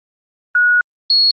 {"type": "tone pair in turn", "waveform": "sine", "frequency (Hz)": [1457, 4332], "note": ["F#6", "C#8"], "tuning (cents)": [-27, -41], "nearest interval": "octave + perfect fifth", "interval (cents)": 1886, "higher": "second", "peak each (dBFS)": -9, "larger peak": "neither", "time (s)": [[0.55, 0.81], [1.1, 1.31]], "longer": "first", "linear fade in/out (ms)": 2, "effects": ["Opus 24 kbps"]}